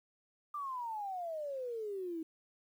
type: exponential sweep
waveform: sine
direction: down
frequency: 1200 to 315.5 Hz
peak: -37 dBFS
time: 0.54-2.23 s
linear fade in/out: 5 ms
effects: 11-bit